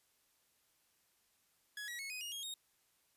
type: tone with pitch steps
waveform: sawtooth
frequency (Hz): 1680 / 1918.7 / 2191 / 2503 / 2858 / 3264 / 3728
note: G#6 / A#6 / C#7 / D#7 / F7 / G#7 / A#7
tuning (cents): +19 / +49 / -21 / +10 / +39 / -31 / -1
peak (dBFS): -39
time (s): 1.77-2.54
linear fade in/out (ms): 2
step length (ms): 110
effects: white hiss -75 dBFS RMS until 3.16 s + resampled to 32000 Hz